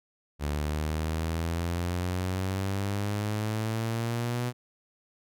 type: exponential sweep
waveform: sawtooth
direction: up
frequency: 72.5 to 123.47 Hz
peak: -24 dBFS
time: 0.39-4.53 s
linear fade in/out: 50 ms
effects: none